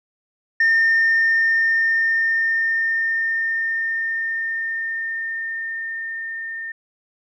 sine tone with level ramp, 1815 Hz, A#6, 47 cents flat, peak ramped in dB -11 to -27 dBFS, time 0.6-6.72 s, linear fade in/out 5 ms, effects tanh soft clip ceiling -11 dBFS

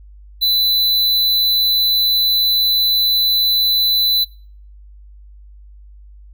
square tone, 3997 Hz, B7, 20 cents sharp, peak -13 dBFS, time 0.41-4.25 s, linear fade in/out 20 ms, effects noise-tail reverb RT60 0.5 s tail -26 dB re dry + added 50 Hz sine -38 dBFS peak until 6.33 s

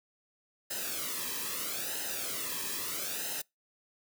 white noise with flanger, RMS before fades -36 dBFS, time 0.7-3.42 s, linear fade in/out 10 ms, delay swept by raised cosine 0.87 to 1.41 ms, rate 0.77 Hz, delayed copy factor -0.75, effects noise-tail reverb RT60 0.2 s tail -26 dB re dry

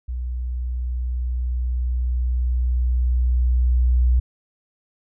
sine tone with level ramp, 61.6 Hz, B1, 4 cents flat, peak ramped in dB -24 to -13 dBFS, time 0.08-4.2 s, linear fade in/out 10 ms, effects none

